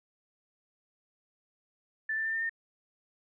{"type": "tone with pitch steps", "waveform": "sine", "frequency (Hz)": [1760, 1775.3, 1790.8, 1806.3, 1822.1], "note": ["A6", "A6", "A6", "A6", "A#6"], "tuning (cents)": [0, 15, 30, 45, -40], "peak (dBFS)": -29, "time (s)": [2.09, 2.495], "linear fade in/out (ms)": 5, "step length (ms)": 81, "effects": []}